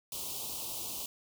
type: band-stop noise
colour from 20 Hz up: white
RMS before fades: -39 dBFS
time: 0.12-1.06 s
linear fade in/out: 2 ms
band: 1100 to 2700 Hz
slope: 48 dB/octave
effects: none